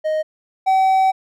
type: tone pair in turn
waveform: triangle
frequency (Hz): 622.3 / 763.1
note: D#5 / G5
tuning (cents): 0 / -47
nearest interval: major third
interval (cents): 353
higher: second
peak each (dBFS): -15 / -10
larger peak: second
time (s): 0.04-0.23 / 0.66-1.12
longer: second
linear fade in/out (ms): 20
effects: none

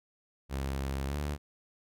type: tone with pitch glide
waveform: sawtooth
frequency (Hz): 67.8 to 73.09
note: C#2 to D2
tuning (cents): -38 to -8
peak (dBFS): -28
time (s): 0.49-1.38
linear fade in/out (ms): 50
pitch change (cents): +130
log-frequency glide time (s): 1.07-1.16
effects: none

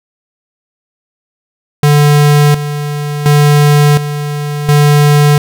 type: tone with tremolo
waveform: square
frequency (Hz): 146.83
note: D3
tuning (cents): 0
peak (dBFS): -5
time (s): 1.83-5.38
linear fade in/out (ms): 2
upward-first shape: square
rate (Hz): 0.7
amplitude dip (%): 70
effects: none

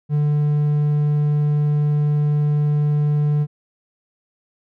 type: tone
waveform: triangle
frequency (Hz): 148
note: D3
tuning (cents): +14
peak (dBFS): -13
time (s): 0.09-3.47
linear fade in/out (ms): 50
effects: none

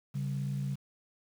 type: tone pair together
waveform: sine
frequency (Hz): 138.6 / 196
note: C#3 / G3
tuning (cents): 0 / 0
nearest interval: tritone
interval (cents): 600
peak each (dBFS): -31 / -38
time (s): 0.14-0.76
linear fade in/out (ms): 20
effects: tanh soft clip ceiling -25 dBFS + 9-bit

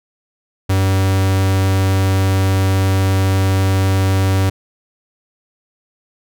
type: tone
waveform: 45% pulse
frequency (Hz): 95.9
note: G2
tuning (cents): -37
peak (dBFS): -12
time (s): 0.69-4.5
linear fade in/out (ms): 10
effects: none

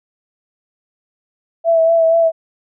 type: tone with vibrato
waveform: sine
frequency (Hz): 659.3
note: E5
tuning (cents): 0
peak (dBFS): -9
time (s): 1.64-2.32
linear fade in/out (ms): 50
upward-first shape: sine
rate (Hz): 4.2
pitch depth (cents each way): 25
effects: none

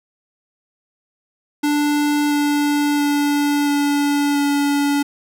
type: tone with pitch steps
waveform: square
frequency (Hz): 293.7 / 291.7 / 289.7 / 287.7 / 285.7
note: D4 / D4 / D4 / D4 / D4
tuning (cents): 0 / -12 / -24 / -36 / -48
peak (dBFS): -16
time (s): 1.63-5.03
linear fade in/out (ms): 10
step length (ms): 680
effects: none

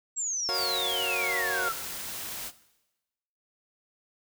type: exponential sweep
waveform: sine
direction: down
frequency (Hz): 7680 to 1302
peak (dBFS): -28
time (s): 0.16-1.73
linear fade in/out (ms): 20
type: chord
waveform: 25% pulse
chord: Gb major seventh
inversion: none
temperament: equal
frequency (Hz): 370 / 466.2 / 554.4 / 698.5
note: Gb4 / Bb4 / Db5 / F5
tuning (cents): 0 / 0 / 0 / 0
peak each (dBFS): -33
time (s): 0.49-1.69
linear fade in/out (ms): 0
type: noise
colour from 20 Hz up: white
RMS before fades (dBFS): -37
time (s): 0.52-2.52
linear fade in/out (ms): 50
effects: noise-tail reverb RT60 1.0 s tail -17 dB re dry

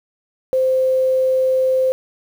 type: tone with quantisation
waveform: sine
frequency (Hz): 520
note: C5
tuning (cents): -11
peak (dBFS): -13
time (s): 0.53-1.92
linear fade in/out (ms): 0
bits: 7
effects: none

